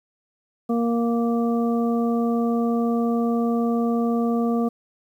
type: harmonic tone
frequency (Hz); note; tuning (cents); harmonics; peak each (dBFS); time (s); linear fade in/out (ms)
233.6; A#3; +4; 1 / 2 / 3 / 5; -20 / -26 / -30 / -34; 0.69-4.69; 10
effects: 9-bit